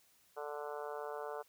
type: harmonic tone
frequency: 147.3 Hz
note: D3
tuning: 6 cents sharp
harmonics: 3 / 4 / 5 / 6 / 7 / 8 / 9 / 10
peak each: -44 / -46 / -48 / -50 / -51 / -52 / -53 / -54 dBFS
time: 0.36-1.43 s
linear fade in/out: 20 ms
effects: white hiss -69 dBFS RMS until 1.48 s